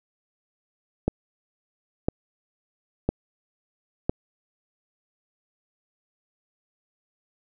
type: click train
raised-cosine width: 2 ms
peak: -8 dBFS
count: 4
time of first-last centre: 1.08-4.095 s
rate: 0.995 Hz
effects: none